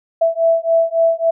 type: beating tone pair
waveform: sine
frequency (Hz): 659.3 / 662.9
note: E5 / E5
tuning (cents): 0 / +10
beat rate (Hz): 3.6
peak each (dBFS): -15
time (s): 0.21-1.31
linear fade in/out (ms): 10
effects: none